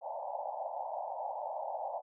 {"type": "band-pass noise", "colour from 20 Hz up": "white", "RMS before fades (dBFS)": -39, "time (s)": [0.01, 2.02], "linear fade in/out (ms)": 50, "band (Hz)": [560, 910], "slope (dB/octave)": 96, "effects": []}